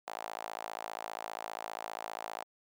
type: tone with high-pass filter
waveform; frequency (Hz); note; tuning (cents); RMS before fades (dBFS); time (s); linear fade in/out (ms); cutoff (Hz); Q
sawtooth; 55; A1; 0; -42; 0.07-2.44; 5; 760; 3.1
effects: none

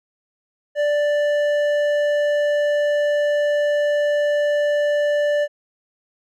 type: tone with hard clipping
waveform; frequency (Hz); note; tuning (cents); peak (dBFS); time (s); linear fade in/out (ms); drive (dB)
sine; 587.3; D5; 0; -18; 0.75-5.48; 50; 8
effects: none

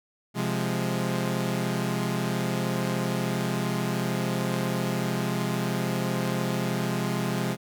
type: chord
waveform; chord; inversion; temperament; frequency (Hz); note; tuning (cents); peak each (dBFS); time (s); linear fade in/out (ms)
sawtooth; F minor; second; equal; 130.81 / 174.61 / 207.7; C3 / F3 / Ab3; 0 / 0 / 0; -26; 0.34-7.57; 50
effects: none

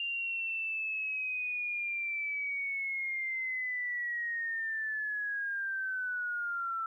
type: linear sweep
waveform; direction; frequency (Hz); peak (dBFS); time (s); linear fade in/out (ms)
sine; down; 2794 to 1327; -32; 0-6.86; 2
effects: 12-bit

